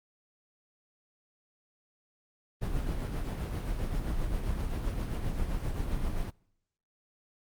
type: noise with tremolo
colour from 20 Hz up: brown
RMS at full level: -30 dBFS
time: 2.61-6.31 s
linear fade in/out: 20 ms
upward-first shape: sine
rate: 7.6 Hz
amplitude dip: 40%
effects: noise-tail reverb RT60 0.8 s tail -26 dB re dry + Opus 32 kbps